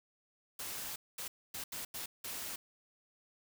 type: noise bursts at uneven times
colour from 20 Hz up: white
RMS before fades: -42 dBFS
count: 6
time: 0.59-0.96 / 1.18-1.28 / 1.54-1.64 / 1.72-1.85 / 1.94-2.06 / 2.24-2.56 s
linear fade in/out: 5 ms
effects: none